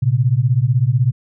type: beating tone pair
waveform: sine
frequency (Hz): 116.54 / 132.54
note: A#2 / C3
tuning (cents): 0 / +23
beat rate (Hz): 16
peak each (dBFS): -15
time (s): 0.02-1.12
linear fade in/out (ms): 10
effects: none